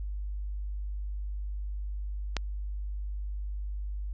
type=click; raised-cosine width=0.2 ms; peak=-12 dBFS; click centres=2.367 s; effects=added 50 Hz sine -32 dBFS peak until 4.13 s + resampled to 16000 Hz